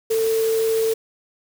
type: tone in noise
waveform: sine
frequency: 447.2 Hz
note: A4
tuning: 28 cents sharp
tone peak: -17 dBFS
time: 0.1-0.94 s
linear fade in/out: 10 ms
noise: white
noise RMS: -32 dBFS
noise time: 0.1-0.94 s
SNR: +12 dB
effects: none